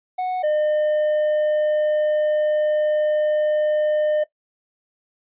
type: tone pair in turn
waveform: triangle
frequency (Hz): 737 / 606.5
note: F#5 / D#5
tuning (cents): -7 / -44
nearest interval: minor third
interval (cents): 337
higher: first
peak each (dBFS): -19 / -15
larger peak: second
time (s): 0.18-0.43 / 0.43-4.24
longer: second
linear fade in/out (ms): 10
effects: noise-tail reverb RT60 0.1 s tail -17 dB re dry + resampled to 8000 Hz